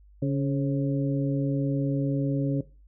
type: harmonic tone with a mistuned harmonic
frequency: 140 Hz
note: C#3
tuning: 18 cents sharp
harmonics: 1 / 2 / 3 / 4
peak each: -25 / -27 / -36 / -33 dBFS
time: 0.22-2.61 s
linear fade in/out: 5 ms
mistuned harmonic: 4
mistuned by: -58 cents
effects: noise-tail reverb RT60 0.3 s tail -18 dB re dry + added 50 Hz sine -51 dBFS peak until 2.87 s

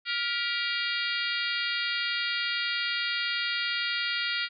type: harmonic tone with a mistuned harmonic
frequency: 468.8 Hz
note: A#4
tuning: 10 cents sharp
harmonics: 3 / 4 / 5 / 6 / 7 / 8 / 9 / 10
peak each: -33 / -34 / -35 / -36 / -36 / -37 / -38 / -38 dBFS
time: 0.05-4.49 s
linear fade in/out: 50 ms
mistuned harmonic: 4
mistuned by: +66 cents
effects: none

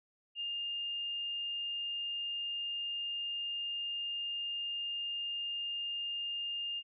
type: tone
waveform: sine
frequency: 2815 Hz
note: F7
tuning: 13 cents sharp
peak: -35 dBFS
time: 0.35-6.83 s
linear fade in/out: 50 ms
effects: none

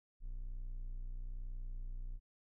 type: tone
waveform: triangle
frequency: 30.55 Hz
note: B0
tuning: 18 cents flat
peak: -38 dBFS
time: 0.2-2.2 s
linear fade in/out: 50 ms
effects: none

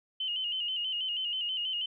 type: tone with vibrato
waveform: sine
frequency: 2960 Hz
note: F#7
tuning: in tune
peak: -30 dBFS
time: 0.2-1.86 s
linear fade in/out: 5 ms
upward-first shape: square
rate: 6.2 Hz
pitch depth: 58 cents each way
effects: none

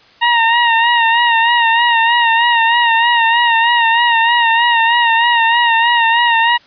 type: tone with vibrato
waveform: 20% pulse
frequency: 932.3 Hz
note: A#5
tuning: in tune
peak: -4 dBFS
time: 0.21-6.58 s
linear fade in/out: 20 ms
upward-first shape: sine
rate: 3.2 Hz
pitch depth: 48 cents each way
effects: white hiss -46 dBFS RMS until 6.66 s + resampled to 11025 Hz

